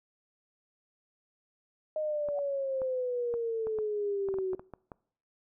sine exponential sweep, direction down, 622.3 to 370 Hz, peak -29 dBFS, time 1.96-4.55 s, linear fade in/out 2 ms
clicks, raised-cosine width 1 ms, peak -29 dBFS, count 12, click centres 2.287 / 2.818 / 3.34 / 3.67 / 3.787 / 4.287 / 4.341 / 4.386 / 4.533 / 4.595 / 4.737 / 4.918 s
sine tone with exponential growth, 733 Hz, F#5, 16 cents flat, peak -34 dBFS, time 2.29-2.39 s, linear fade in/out 1 ms, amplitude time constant 21 ms
effects noise-tail reverb RT60 0.6 s tail -23 dB re dry

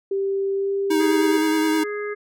sine tone with pitch glide, 392 to 395.4 Hz, G4 to G4, 0 to +15 cents, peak -20 dBFS, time 0.11-1.38 s, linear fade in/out 5 ms, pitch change +15 cents, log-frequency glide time 0.54-0.71 s
square tone with vibrato, 315.1 Hz, D#4, 22 cents sharp, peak -19 dBFS, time 0.9-1.84 s, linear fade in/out 10 ms, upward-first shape sine, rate 9.6 Hz, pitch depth 23 cents each way
harmonic tone, 415.3 Hz, G#4, in tune, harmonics 1 / 3 / 4 / 5, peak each -26 / -36 / -35 / -36 dBFS, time 0.99-2.15 s, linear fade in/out 20 ms
effects none

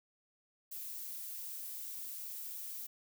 violet noise, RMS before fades -44 dBFS, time 0.71-2.87 s, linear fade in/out 10 ms, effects none

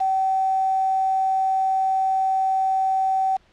sine tone with quantisation, 765 Hz, G5, 42 cents flat, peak -18 dBFS, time 0-3.37 s, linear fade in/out 10 ms, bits 6, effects pink hiss -58 dBFS RMS until 3.52 s + low-pass 4000 Hz 12 dB/octave

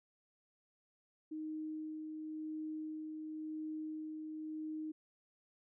sine tone with tremolo, 311.1 Hz, D#4, in tune, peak -39 dBFS, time 1.31-4.92 s, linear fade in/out 10 ms, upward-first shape sine, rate 0.94 Hz, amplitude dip 30%, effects none

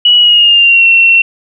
sine tone with pitch glide, 2929 to 2717 Hz, F#7 to F7, -18 to -48 cents, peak -3 dBFS, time 0.05-1.22 s, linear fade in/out 5 ms, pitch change -130 cents, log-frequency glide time 0.18-0.86 s, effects none

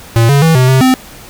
square tone with pitch steps, 115.2 / 141 / 162.5 / 128 / 131.4 / 258.2 Hz, A#2 / C#3 / E3 / C3 / C3 / C4, -20 / +30 / -24 / -38 / +8 / -23 cents, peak -6 dBFS, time 0.16-0.94 s, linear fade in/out 0 ms, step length 130 ms, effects pink hiss -34 dBFS RMS until 1.29 s

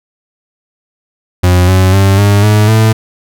40% pulse tone with pitch steps, 89.8 / 93.56 / 97.48 / 101.56 / 105.81 / 110.24 Hz, F2 / F#2 / G2 / G#2 / G#2 / A2, +49 / +20 / -9 / -38 / +33 / +4 cents, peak -4 dBFS, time 1.43-2.93 s, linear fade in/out 10 ms, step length 250 ms, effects none

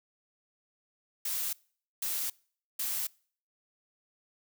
blue noise bursts, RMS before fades -33 dBFS, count 3, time 1.25-3.07 s, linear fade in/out 5 ms, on 280 ms, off 490 ms, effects noise-tail reverb RT60 0.5 s tail -25 dB re dry

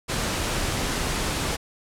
pink noise, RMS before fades -26 dBFS, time 0.08-1.57 s, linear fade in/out 20 ms, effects low-pass 10000 Hz 12 dB/octave

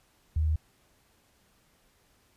sine tone, 77.78 Hz, D#2, in tune, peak -23 dBFS, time 0.36-0.56 s, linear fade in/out 5 ms, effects pink hiss -66 dBFS RMS until 2.36 s + resampled to 32000 Hz

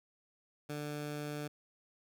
15% pulse tone, 148 Hz, D3, 14 cents sharp, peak -32 dBFS, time 0.69-1.48 s, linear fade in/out 10 ms, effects none

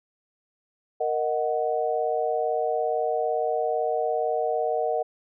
sine chord, D# minor, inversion second, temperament equal, 466.2 / 622.3 / 740 Hz, A#4 / D#5 / F#5, 0 / 0 / 0 cents, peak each -27 dBFS, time 1-5.03 s, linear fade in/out 10 ms, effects none

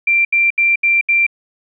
sine tone bursts, 2362 Hz, D7, 9 cents sharp, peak -10 dBFS, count 5, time 0.07-1.266 s, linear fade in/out 5 ms, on 180 ms, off 74 ms, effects none

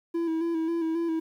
triangle tone with vibrato, 329.6 Hz, E4, in tune, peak -23 dBFS, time 0.14-1.2 s, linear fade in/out 10 ms, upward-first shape square, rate 3.7 Hz, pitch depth 35 cents each way, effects 10-bit

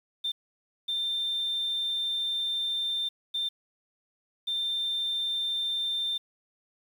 sine tone bursts at uneven times, 3586 Hz, A7, 32 cents sharp, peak -26 dBFS, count 4, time 0.24-0.32 / 0.88-3.09 / 3.34-3.49 / 4.47-6.18 s, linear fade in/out 10 ms, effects tanh soft clip ceiling -23 dBFS + 9-bit

